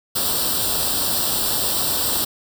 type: noise with comb filter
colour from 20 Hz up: white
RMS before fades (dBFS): -21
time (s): 0.15-2.25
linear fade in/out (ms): 10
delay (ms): 0.23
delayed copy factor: +0.8
effects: none